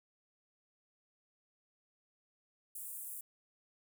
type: high-pass noise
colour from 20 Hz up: pink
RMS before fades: -45 dBFS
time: 2.75-3.21 s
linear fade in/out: 5 ms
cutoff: 8400 Hz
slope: 48 dB/octave
effects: none